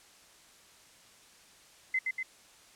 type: tone with echo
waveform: sine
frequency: 2052 Hz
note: C7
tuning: 34 cents flat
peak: -26 dBFS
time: 1.94-1.99 s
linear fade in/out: 5 ms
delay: 120 ms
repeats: 2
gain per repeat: -3 dB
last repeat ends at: 2.23 s
effects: white hiss -58 dBFS RMS until 2.75 s + low-pass 9000 Hz 12 dB/octave